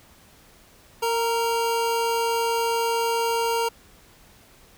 square tone pair together, 460 / 932.3 Hz, A#4 / A#5, -23 / 0 cents, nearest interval octave, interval 1223 cents, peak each -25 dBFS, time 1.02-3.69 s, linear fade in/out 10 ms, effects pink hiss -53 dBFS RMS until 4.77 s

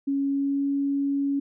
sine tone with pitch glide, 277.2 to 279.5 Hz, C#4 to C#4, 0 to +14 cents, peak -22 dBFS, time 0.07-1.4 s, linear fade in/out 10 ms, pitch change +14 cents, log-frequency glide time 0.28-0.66 s, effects none

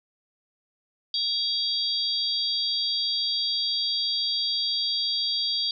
sine tone cluster, 3333 / 3755 / 4693 Hz, G#7 / A#7 / D8, +5 / +12 / -2 cents, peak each -29 / -31 / -26 dBFS, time 1.14-5.71 s, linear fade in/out 2 ms, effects none

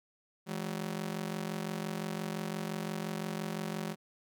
sawtooth ring-modulated tone, 187.8 Hz, F#3, 26 cents sharp, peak -28 dBFS, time 0.46-3.96 s, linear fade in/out 50 ms, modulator 22.9 Hz, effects none

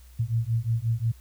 sine beating tone pair, 112.1 / 117.7 Hz, A2 / A#2, +33 / +17 cents, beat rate 5.6 Hz, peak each -26 dBFS, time 0.19-1.12 s, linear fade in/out 10 ms, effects added 62 Hz sine -47 dBFS peak until 1.2 s + white hiss -59 dBFS RMS until 1.2 s

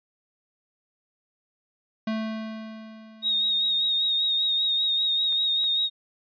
square tone with exponential decay, 220 Hz, A3, in tune, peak -25 dBFS, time 2.07-4.1 s, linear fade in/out 5 ms, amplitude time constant 440 ms
sine tone with vibrato, 3739 Hz, A#7, 4 cents sharp, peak -21 dBFS, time 3.22-5.9 s, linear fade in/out 50 ms, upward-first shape sine, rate 5.1 Hz, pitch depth 34 cents each way
clicks, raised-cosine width 0.3 ms, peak -29 dBFS, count 2, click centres 5.326 / 5.641 s
effects resampled to 11025 Hz

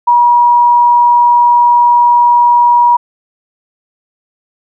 sine tone, 960 Hz, B5, 49 cents flat, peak -4 dBFS, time 0.07-2.97 s, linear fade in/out 10 ms, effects none

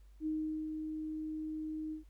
sine tone with ADSR envelope, 311.1 Hz, D#4, in tune, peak -32 dBFS, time 0.2-2.04 s, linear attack 63 ms, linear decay 410 ms, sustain -5 dB, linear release 120 ms, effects added 50 Hz sine -55 dBFS peak until 2.09 s + pink hiss -75 dBFS RMS until 2.09 s

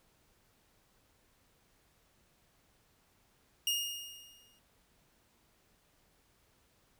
sawtooth tone with exponential decay, 2846 Hz, F7, 32 cents sharp, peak -25 dBFS, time 3.67-4.59 s, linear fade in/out 2 ms, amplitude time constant 200 ms, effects pink hiss -70 dBFS RMS until 6.99 s

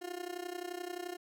30% pulse tone with amplitude modulation, 355 Hz, F4, 28 cents sharp, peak -33 dBFS, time 0.01-1.17 s, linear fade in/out 20 ms, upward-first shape sine, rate 31.5 Hz, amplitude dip 85%, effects none

